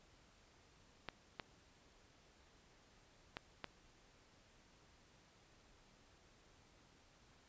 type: clicks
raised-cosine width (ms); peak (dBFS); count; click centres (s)
0.3; -27; 4; 1.087 / 1.398 / 3.369 / 3.643
effects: pink hiss -68 dBFS RMS until 7.48 s + resampled to 16000 Hz